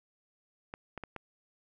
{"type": "clicks", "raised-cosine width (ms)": 0.5, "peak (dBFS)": -25, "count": 4, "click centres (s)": [0.739, 0.977, 1.037, 1.163], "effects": []}